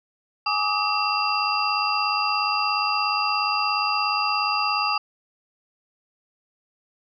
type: tone cluster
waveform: sine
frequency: 834 / 1162 / 1259 / 2715 / 4788 Hz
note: G#5 / D6 / D#6 / F7 / D8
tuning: +7 / -19 / +20 / -50 / +33 cents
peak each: -27 dBFS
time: 0.46-4.98 s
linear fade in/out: 5 ms
effects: none